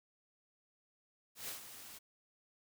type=noise with ADSR envelope; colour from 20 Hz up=white; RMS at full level=-42 dBFS; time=1.35-1.99 s; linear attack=130 ms; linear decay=120 ms; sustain=-10 dB; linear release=17 ms; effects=none